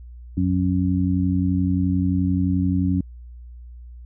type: harmonic tone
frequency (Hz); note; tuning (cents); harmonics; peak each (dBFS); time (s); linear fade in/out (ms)
91.5; F#2; -19; 1 / 2 / 3; -22 / -22 / -22; 0.37-3.01; 5
effects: added 60 Hz sine -37 dBFS peak until 4.05 s